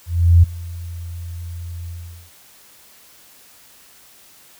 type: tone with ADSR envelope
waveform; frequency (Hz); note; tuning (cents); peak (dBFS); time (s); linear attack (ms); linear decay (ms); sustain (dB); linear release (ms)
sine; 85.5; F2; -36; -5; 0.06-2.31; 370; 14; -22; 430
effects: white hiss -48 dBFS RMS until 4.59 s